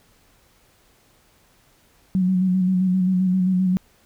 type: tone with vibrato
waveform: sine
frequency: 185 Hz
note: F#3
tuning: in tune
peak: -16 dBFS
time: 2.15-3.77 s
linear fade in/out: 0 ms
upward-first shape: square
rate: 7.6 Hz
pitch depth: 29 cents each way
effects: pink hiss -58 dBFS RMS until 4.05 s